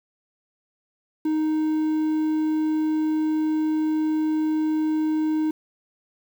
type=tone with quantisation; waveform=triangle; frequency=311.1 Hz; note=D#4; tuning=in tune; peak=-18 dBFS; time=1.25-5.51 s; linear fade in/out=5 ms; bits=8; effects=none